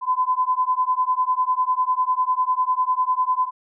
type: beating tone pair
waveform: sine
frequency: 1010 / 1020 Hz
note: B5 / C6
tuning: +39 / -44 cents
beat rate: 10 Hz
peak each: -21 dBFS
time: 0.01-3.51 s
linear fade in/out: 50 ms
effects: none